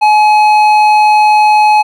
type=tone with hard clipping; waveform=triangle; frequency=848 Hz; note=G#5; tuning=36 cents sharp; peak=-6 dBFS; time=0.01-1.83 s; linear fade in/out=20 ms; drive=12 dB; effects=none